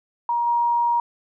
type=tone with level steps; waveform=sine; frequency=947 Hz; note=A#5; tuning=27 cents sharp; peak=-19 / -17 dBFS; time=0.29-1 s; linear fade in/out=2 ms; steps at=0.46 s; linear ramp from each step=20 ms; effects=none